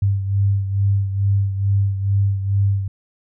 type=beating tone pair; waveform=sine; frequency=98.7 / 101 Hz; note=G2 / G#2; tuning=+12 / -48 cents; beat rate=2.3 Hz; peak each=-16 / -23 dBFS; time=0.02-2.88 s; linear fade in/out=5 ms; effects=none